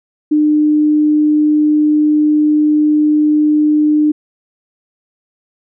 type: tone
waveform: sine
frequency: 301.8 Hz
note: D4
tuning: 47 cents sharp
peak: -8 dBFS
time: 0.31-4.12 s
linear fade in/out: 10 ms
effects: none